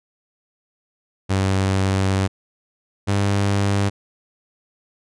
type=tone pair in turn; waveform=sawtooth; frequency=96.1 / 100.02 Hz; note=G2 / G2; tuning=-34 / +35 cents; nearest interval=minor second; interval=69 cents; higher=second; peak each=-13 dBFS; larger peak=neither; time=1.29-2.28 / 3.07-3.9 s; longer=first; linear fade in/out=20 ms; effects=resampled to 22050 Hz